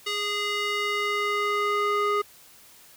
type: tone with band-pass filter sweep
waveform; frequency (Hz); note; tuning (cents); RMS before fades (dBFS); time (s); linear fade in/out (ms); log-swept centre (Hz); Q
square; 412.5; G#4; -12; -26; 0.06-2.22; 10; 3300 to 1100; 1.3
effects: white hiss -52 dBFS RMS until 2.96 s